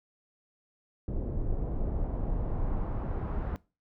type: noise with low-pass filter sweep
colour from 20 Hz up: brown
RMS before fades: -31 dBFS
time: 1.08-3.56 s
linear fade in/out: 0 ms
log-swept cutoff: 470 to 1300 Hz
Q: 1.2
effects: noise-tail reverb RT60 0.3 s tail -21 dB re dry